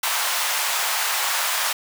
pink high-pass noise, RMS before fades -23 dBFS, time 0.03-1.73 s, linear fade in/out 5 ms, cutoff 790 Hz, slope 24 dB/octave, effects none

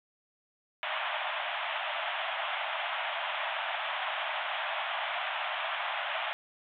pink band-pass noise, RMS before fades -34 dBFS, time 0.83-6.33 s, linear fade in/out 0 ms, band 610 to 3500 Hz, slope 96 dB/octave, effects none

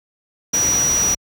sine tone in noise, 5820 Hz, F#8, 29 cents flat, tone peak -15 dBFS, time 0.53-1.15 s, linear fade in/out 10 ms, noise pink, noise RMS -25 dBFS, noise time 0.53-1.15 s, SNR +7 dB, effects high-pass 60 Hz 12 dB/octave

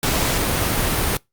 pink noise, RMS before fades -20 dBFS, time 0.03-1.17 s, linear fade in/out 2 ms, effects noise-tail reverb RT60 0.2 s tail -25 dB re dry + Opus 48 kbps

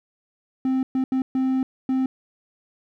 triangle tone bursts at uneven times, 261.6 Hz, C4, in tune, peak -17 dBFS, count 5, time 0.65-0.83 / 0.95-1.04 / 1.12-1.22 / 1.35-1.63 / 1.89-2.06 s, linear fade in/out 2 ms, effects none

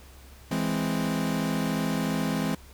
40% pulse chord, E augmented, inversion none, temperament equal, 164.81 / 207.7 / 261.6 Hz, E3 / G#3 / B#3, 0 / 0 / 0 cents, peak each -29 dBFS, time 0.51-2.55 s, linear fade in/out 5 ms, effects added 67 Hz sine -49 dBFS peak until 2.73 s + pink hiss -53 dBFS RMS until 2.73 s

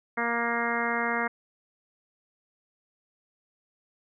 harmonic tone, 234.8 Hz, A#3, 13 cents sharp, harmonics 1 / 2 / 3 / 4 / 5 / 6 / 7 / 8 / 9, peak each -34 / -34 / -34 / -34 / -34 / -34 / -34 / -34 / -34 dBFS, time 0.17-1.28 s, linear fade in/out 10 ms, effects none

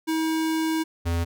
square tone pair in turn, 319.8 / 84.7 Hz, D#4 / E2, +48 / +48 cents, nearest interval octave + major seventh, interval 2300 cents, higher first, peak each -23 dBFS, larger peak neither, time 0.07-0.84 / 1.05-1.25 s, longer first, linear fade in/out 20 ms, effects none

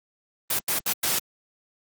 white noise bursts at uneven times, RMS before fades -24 dBFS, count 4, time 0.5-0.59 / 0.68-0.79 / 0.86-0.93 / 1.03-1.19 s, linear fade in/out 5 ms, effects high-pass 100 Hz 12 dB/octave + Opus 24 kbps

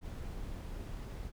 brown noise, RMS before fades -42 dBFS, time 0.01-1.32 s, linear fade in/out 50 ms, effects none

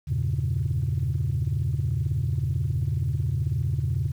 sine chord, E diminished seventh, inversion none, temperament equal, 82.41 / 98 / 116.54 / 138.59 Hz, E2 / G2 / Bb2 / Db3, 0 / 0 / 0 / 0 cents, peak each -28 / -29 / -27 / -26 dBFS, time 0.07-4.12 s, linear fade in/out 20 ms, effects tanh soft clip ceiling -17 dBFS + 9-bit

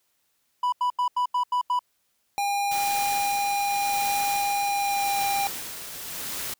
triangle tone bursts, 987.8 Hz, B5, in tune, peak -19 dBFS, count 7, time 0.63-1.792 s, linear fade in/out 5 ms, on 94 ms, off 84 ms
square tone with pitch glide, 807 to 798.7 Hz, G#5 to G5, -50 to +32 cents, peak -24 dBFS, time 2.38-5.47 s, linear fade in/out 0 ms, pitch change -18 cents, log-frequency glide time 4.67-5.19 s
white noise with tremolo, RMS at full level -32 dBFS, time 2.71-6.54 s, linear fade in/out 5 ms, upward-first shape sine, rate 0.87 Hz, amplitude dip 50%
effects white hiss -71 dBFS RMS until 6.59 s

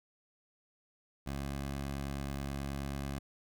15% pulse tone, 69.3 Hz, C#2, in tune, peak -30 dBFS, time 1.26-3.19 s, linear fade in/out 10 ms, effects none

